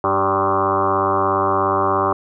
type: tone with frequency modulation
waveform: sine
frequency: 582 Hz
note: D5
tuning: 16 cents flat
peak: -13 dBFS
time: 0.04-2.13 s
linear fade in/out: 2 ms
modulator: 97 Hz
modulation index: 6.8
effects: none